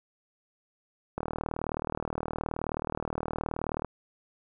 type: click train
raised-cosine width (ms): 1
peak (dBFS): -17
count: 105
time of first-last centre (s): 1.18-3.847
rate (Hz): 39
effects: none